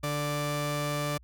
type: tone pair together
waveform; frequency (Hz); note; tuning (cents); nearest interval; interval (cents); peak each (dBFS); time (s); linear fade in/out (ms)
sawtooth; 146.82 / 587.3; D3 / D5; 0 / 0; 2 octaves; 2400; -27; 0.03-1.18; 10
effects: added 60 Hz sine -52 dBFS peak until 1.23 s

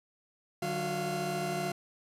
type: tone cluster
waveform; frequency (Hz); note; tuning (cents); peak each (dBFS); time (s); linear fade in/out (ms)
40% pulse; 150.7 / 188 / 362.3 / 689; D3 / F#3 / F#4 / F5; +45 / +28 / -36 / -24; -38 / -38 / -36 / -34; 0.62-1.72; 5
effects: resampled to 32000 Hz + 10-bit

